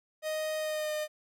45% pulse tone with pitch glide, 622.3 to 609.5 Hz, D#5 to D#5, 0 to -36 cents, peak -31 dBFS, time 0.22-1.08 s, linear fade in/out 50 ms, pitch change -36 cents, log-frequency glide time 0.57-0.93 s, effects 12-bit

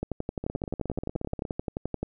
two click trains, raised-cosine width 2 ms, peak -16 / -20 dBFS, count 24 / 18, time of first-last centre 0.03-2.03 / 0.44-1.452 s, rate 11.5 / 16.8 Hz, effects none

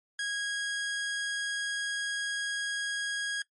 sawtooth tone, 1645 Hz, G#6, 17 cents flat, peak -27 dBFS, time 0.19-3.42 s, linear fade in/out 2 ms, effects noise-tail reverb RT60 0.1 s tail -20 dB re dry + MP3 48 kbps

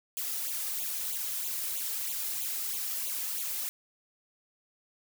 blue noise with flanger, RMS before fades -34 dBFS, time 0.17-3.69 s, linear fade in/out 0 ms, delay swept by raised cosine 0.28 to 2.48 ms, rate 3.1 Hz, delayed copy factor +1, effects none

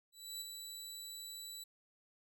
20% pulse tone with ADSR envelope, 3951 Hz, B7, in tune, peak -35 dBFS, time 0.12-1.64 s, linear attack 290 ms, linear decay 18 ms, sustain -5 dB, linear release 8 ms, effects none

